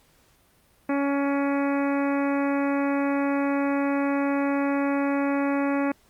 harmonic tone, 280.3 Hz, C#4, 19 cents sharp, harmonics 1 / 2 / 3 / 4 / 5 / 6 / 7 / 8 / 9, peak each -23 / -29 / -33 / -35 / -37 / -39 / -40 / -41 / -42 dBFS, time 0.89-5.92 s, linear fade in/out 5 ms, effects pink hiss -61 dBFS RMS until 6.09 s + Opus 48 kbps

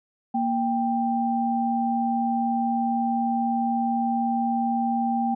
sine tone pair together, 234.3 / 788 Hz, A#3 / G5, +9 / +9 cents, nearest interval octave + major sixth, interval 2100 cents, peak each -24 dBFS, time 0.34-5.35 s, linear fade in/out 10 ms, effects none

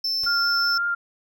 triangle tone, 5310 Hz, E8, 12 cents sharp, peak -21 dBFS, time 0.04-0.78 s, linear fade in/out 5 ms
pink noise with exponential decay, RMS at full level -37 dBFS, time 0.23-0.35 s, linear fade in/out 5 ms, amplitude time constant 25 ms
sine tone with vibrato, 1396.9 Hz, F6, in tune, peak -21 dBFS, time 0.26-0.95 s, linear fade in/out 10 ms, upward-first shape triangle, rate 5.4 Hz, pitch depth 13 cents each way
effects none

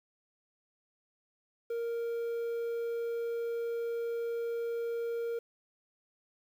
triangle tone with quantisation, 466.2 Hz, A#4, in tune, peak -30 dBFS, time 1.7-5.39 s, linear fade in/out 5 ms, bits 10, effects none

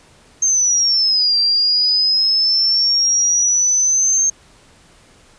sine exponential two-way sweep, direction down then up, 6400 to 4700 to 6400 Hz, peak -12 dBFS, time 0.42-4.3 s, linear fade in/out 5 ms, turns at 1.38 s, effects pink hiss -49 dBFS RMS until 5.38 s + resampled to 22050 Hz

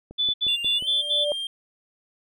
click train, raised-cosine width 2 ms, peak -27 dBFS, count 5, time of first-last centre 0.11-0.824 s, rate 5.6 Hz
sine tone bursts, 3483 Hz, A7, 18 cents flat, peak -20 dBFS, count 5, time 0.18-1.252 s, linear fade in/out 20 ms, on 160 ms, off 68 ms
triangle tone with pitch glide, 2794 to 3191 Hz, F7 to G7, 0 to +30 cents, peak -26 dBFS, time 0.48-1.47 s, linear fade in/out 2 ms, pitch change +230 cents, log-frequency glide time 0.75-0.88 s
sine tone with exponential growth, 587.3 Hz, D5, in tune, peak -20 dBFS, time 0.76-1.32 s, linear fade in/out 1 ms, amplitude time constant 120 ms
effects none

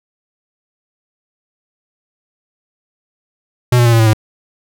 square tone with pitch steps, 123.47 / 120.37 / 117.35 / 114.41 / 111.53 / 108.74 Hz, B2 / B2 / A#2 / A#2 / A2 / A2, 0 / -44 / +12 / -32 / +24 / -20 cents, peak -8 dBFS, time 3.72-4.134 s, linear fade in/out 5 ms, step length 69 ms, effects none

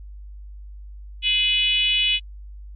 sine tone with frequency modulation, 2960 Hz, F#7, in tune, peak -17 dBFS, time 1.22-2.2 s, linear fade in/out 50 ms, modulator 439 Hz, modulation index 1.1, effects added 50 Hz sine -36 dBFS peak until 2.75 s + AAC 48 kbps

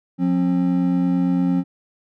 triangle tone pair together, 178.6 / 267.6 Hz, F3 / C4, +39 / +39 cents, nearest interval perfect fifth, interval 700 cents, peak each -17 dBFS, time 0.18-1.64 s, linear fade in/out 50 ms, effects none

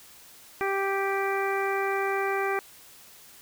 harmonic tone, 392 Hz, G4, in tune, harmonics 1 / 2 / 3 / 4 / 5 / 6, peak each -28 / -31 / -33 / -34 / -35 / -36 dBFS, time 0.61-2.59 s, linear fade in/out 0 ms, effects white hiss -51 dBFS RMS until 3.41 s

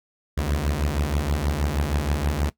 sawtooth beating tone pair, 69.6 / 75.9 Hz, C#2 / D#2, +8 / -42 cents, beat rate 6.3 Hz, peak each -21 / -21 dBFS, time 0.37-2.5 s, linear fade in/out 10 ms, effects noise-tail reverb RT60 0.1 s tail -18 dB re dry

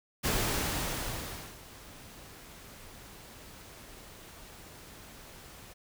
pink noise with ADSR envelope, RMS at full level -29 dBFS, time 0.23-5.74 s, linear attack 24 ms, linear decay 1300 ms, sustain -21 dB, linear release 18 ms, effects none

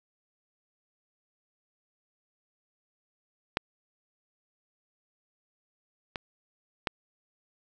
clicks, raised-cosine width 0.3 ms, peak -9 / -17 / -11 dBFS, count 3, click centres 3.571 / 6.158 / 6.872 s, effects none

